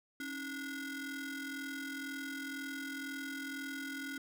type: ring-modulated tone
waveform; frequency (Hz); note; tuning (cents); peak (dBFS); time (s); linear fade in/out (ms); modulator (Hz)
35% pulse; 590; D5; +8; -35; 0.2-4.18; 2; 864
effects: none

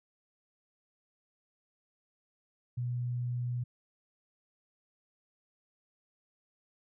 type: tone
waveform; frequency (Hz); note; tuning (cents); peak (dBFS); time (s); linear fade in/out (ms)
sine; 122.4; B2; -15; -31; 2.77-3.64; 10
effects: none

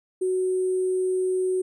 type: tone with sample-and-hold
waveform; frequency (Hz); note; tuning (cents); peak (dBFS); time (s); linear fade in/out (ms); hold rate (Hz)
sine; 371.3; F#4; +6; -21; 0.21-1.62; 10; 8820
effects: resampled to 22050 Hz

